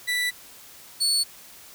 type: tone pair in turn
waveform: 30% pulse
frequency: 1972 / 4427 Hz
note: B6 / C#8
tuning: -3 / -3 cents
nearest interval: octave + major second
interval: 1400 cents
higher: second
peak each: -20 / -17 dBFS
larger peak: second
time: 0.07-0.31 / 1-1.24 s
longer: neither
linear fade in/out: 20 ms
effects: white hiss -47 dBFS RMS until 1.74 s